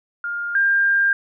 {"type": "tone pair in turn", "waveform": "sine", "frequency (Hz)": [1410, 1599.2], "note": ["F6", "G6"], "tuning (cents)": [16, 34], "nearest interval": "major second", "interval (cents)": 218, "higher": "second", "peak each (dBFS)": [-23, -14], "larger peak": "second", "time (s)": [[0.24, 0.55], [0.55, 1.13]], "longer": "second", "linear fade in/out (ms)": 2, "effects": []}